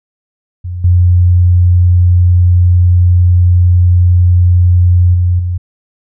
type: tone with level steps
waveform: sine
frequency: 88.9 Hz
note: F2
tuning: 31 cents sharp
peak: -17 / -4 / -7 / -12 dBFS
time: 0.64-5.58 s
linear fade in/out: 10 ms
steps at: 0.84 / 5.14 / 5.39 s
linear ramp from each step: 5 ms
effects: none

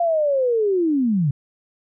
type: linear sweep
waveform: sine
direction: down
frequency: 698.5 to 130.81 Hz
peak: -16 dBFS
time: 0-1.31 s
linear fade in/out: 5 ms
effects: none

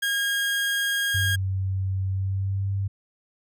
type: tone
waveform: 30% pulse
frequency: 1628 Hz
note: G#6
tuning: 35 cents flat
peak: -20 dBFS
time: 0.02-1.36 s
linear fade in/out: 10 ms
type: tone with pitch glide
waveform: sine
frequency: 95.4 to 98.25 Hz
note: G2 to G2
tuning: -47 to +4 cents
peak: -23 dBFS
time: 1.14-2.88 s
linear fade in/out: 10 ms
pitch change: +51 cents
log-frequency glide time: 2.09-2.71 s
effects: none

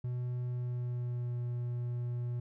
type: tone with pitch glide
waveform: triangle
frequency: 123.47 to 121.21 Hz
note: B2 to B2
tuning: 0 to -32 cents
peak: -31 dBFS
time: 0.04-2.4 s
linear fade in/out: 5 ms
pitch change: -32 cents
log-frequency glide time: 0.45-1.39 s
effects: none

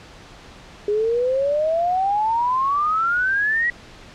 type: exponential sweep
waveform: sine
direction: up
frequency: 408.3 to 1942 Hz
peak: -17 dBFS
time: 0.88-3.7 s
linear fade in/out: 2 ms
effects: pink hiss -43 dBFS RMS until 4.14 s + low-pass 5000 Hz 12 dB/octave

